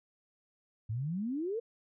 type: exponential sweep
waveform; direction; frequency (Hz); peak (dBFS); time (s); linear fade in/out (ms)
sine; up; 102.6 to 482.2; -32; 0.89-1.6; 10
effects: none